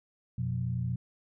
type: tone cluster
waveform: sine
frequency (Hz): 88.6 / 122.5 / 178.2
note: F2 / B2 / F3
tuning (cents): +25 / -14 / +35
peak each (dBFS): -38 / -30 / -37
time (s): 0.38-0.96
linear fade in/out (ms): 5
effects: none